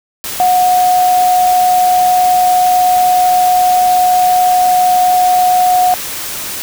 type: tone in noise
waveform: sine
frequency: 729 Hz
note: F#5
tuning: 26 cents flat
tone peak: -7 dBFS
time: 0.4-5.94 s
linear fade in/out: 0 ms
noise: white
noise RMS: -22 dBFS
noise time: 0.24-6.62 s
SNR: +12 dB
effects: none